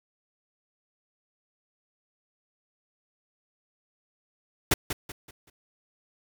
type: noise with echo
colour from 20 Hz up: pink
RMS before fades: -21 dBFS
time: 4.71-4.74 s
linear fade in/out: 5 ms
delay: 190 ms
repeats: 4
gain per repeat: -9 dB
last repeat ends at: 5.5 s
effects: none